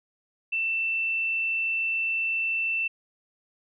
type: tone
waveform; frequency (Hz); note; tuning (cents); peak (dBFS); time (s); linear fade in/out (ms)
sine; 2673; E7; +23; -24; 0.52-2.88; 10
effects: none